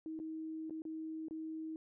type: tone with dropouts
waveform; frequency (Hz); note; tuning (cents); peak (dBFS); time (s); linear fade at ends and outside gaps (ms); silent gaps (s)
sine; 317.7; D#4; +36; -40; 0.06-1.76; 1; 0.191-0.199 / 0.697-0.707 / 0.82-0.852 / 1.284-1.309
effects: none